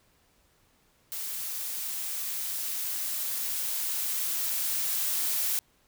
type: noise with level ramp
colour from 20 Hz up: blue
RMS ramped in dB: -35 to -28 dBFS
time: 1.12-5.59 s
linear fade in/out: 0 ms
effects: pink hiss -66 dBFS RMS until 5.87 s